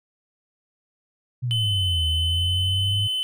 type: exponential two-way sweep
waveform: sine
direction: down then up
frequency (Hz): 127.3 to 78 to 105.3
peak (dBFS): -22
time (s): 1.42-3.08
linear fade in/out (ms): 20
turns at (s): 2.06
type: tone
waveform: triangle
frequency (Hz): 3037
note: F#7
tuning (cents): +44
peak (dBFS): -21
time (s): 1.51-3.23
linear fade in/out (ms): 0
effects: none